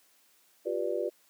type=chord; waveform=sine; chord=G dominant seventh; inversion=third; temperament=just; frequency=352.8 / 392 / 490 / 588 Hz; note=F4 / G4 / B4 / D5; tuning=+18 / 0 / -14 / +2 cents; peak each=-34 dBFS; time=0.65-1.1 s; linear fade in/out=20 ms; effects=white hiss -65 dBFS RMS until 1.29 s + high-pass 200 Hz 12 dB/octave